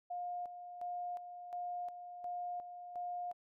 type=tone with tremolo; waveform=sine; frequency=710 Hz; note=F5; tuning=28 cents sharp; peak=-38 dBFS; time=0.1-3.33 s; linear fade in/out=10 ms; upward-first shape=square; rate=1.4 Hz; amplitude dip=60%; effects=none